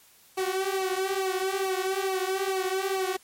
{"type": "tone with flanger", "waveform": "sawtooth", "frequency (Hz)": 380.8, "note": "F#4", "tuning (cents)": 50, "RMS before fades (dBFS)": -28, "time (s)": [0.37, 3.17], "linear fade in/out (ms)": 10, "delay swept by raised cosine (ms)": [0.56, 6.36], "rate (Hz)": 2.3, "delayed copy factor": -0.85, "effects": ["white hiss -57 dBFS RMS until 3.23 s", "MP3 64 kbps"]}